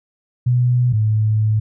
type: tone pair in turn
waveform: sine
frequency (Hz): 123.47 / 108.16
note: B2 / A2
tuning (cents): 0 / -29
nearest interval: major second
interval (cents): 229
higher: first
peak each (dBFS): -12 / -13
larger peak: first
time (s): 0.46-0.93 / 0.93-1.6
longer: second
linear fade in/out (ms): 10
effects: none